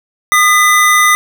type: tone pair together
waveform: square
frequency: 1222.8 / 2000 Hz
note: D#6 / B6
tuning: -30 / +21 cents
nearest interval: major sixth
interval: 851 cents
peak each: -10 dBFS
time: 0.32-1.15 s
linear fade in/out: 0 ms
effects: none